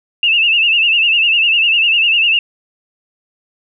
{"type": "tone with vibrato", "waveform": "sine", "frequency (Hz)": 2738, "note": "F7", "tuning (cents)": -35, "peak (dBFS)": -9, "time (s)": [0.23, 2.39], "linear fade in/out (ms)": 2, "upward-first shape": "sine", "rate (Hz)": 10, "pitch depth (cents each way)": 88, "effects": []}